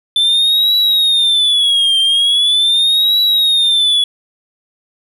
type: tone with vibrato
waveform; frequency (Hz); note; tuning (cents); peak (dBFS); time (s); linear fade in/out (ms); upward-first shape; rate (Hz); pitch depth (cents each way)
triangle; 3520; A7; 0; -8; 0.16-4.04; 2; triangle; 0.41; 190
effects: none